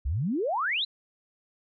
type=exponential sweep; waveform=sine; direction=up; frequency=58.27 to 4186 Hz; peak=-25 dBFS; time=0.05-0.85 s; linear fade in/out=10 ms; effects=none